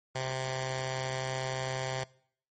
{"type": "tone with notch filter", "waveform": "10% pulse", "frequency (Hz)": 130.81, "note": "C3", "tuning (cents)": 0, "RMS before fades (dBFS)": -34, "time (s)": [0.15, 2.04], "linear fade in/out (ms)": 5, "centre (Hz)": 280, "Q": 0.7, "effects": ["noise-tail reverb RT60 0.6 s tail -22 dB re dry", "MP3 32 kbps"]}